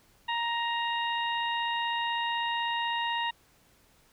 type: harmonic tone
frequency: 936 Hz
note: A#5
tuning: 7 cents sharp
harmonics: 1 / 2 / 3 / 4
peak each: -30 / -34 / -35 / -39 dBFS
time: 0.28-3.31 s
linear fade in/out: 10 ms
effects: pink hiss -63 dBFS RMS until 4.12 s